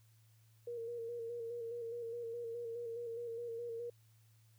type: tone with vibrato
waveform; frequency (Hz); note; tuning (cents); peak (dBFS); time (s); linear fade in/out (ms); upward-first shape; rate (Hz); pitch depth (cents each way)
sine; 467.6; A#4; +5; -40; 0.67-3.9; 5; square; 4.8; 33
effects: added 111 Hz sine -64 dBFS peak until 4.58 s + white hiss -74 dBFS RMS until 4.58 s